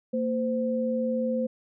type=tone pair together; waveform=sine; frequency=229.6 / 515.7 Hz; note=A#3 / C5; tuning=-26 / -25 cents; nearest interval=octave + major second; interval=1401 cents; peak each=-27 dBFS; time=0.13-1.47 s; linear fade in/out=10 ms; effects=none